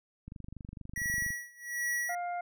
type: click train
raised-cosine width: 5 ms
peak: -31 dBFS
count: 26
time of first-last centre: 0.28-1.305 s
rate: 24.4 Hz
type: tone with tremolo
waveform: square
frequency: 1929 Hz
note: B6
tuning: 41 cents flat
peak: -30 dBFS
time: 0.96-2.15 s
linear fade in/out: 2 ms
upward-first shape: sine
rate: 1.3 Hz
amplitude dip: 95%
type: harmonic tone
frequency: 704 Hz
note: F5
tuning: 14 cents sharp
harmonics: 1 / 2 / 3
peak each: -33 / -45 / -47 dBFS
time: 2.09-2.41 s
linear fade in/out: 5 ms
effects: none